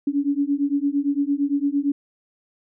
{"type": "beating tone pair", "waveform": "sine", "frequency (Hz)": [279.4, 288.2], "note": ["C#4", "D4"], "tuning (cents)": [14, -33], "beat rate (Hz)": 8.8, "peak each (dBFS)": -22, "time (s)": [0.07, 1.92], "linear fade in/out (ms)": 5, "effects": []}